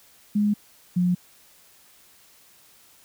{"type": "tone pair in turn", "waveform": "sine", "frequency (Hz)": [207.7, 178.65], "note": ["G#3", "F3"], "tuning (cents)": [0, 40], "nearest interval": "minor third", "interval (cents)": 260, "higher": "first", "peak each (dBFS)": -18, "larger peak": "neither", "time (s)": [[0.35, 0.54], [0.96, 1.15]], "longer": "neither", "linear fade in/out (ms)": 10, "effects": ["white hiss -55 dBFS RMS until 3.04 s"]}